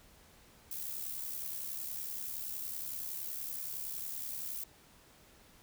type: noise with amplitude modulation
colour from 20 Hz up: violet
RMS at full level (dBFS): -38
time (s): 0.71-4.64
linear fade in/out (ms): 5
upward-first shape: sine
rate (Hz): 70.7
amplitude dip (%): 55
effects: pink hiss -61 dBFS RMS until 5.62 s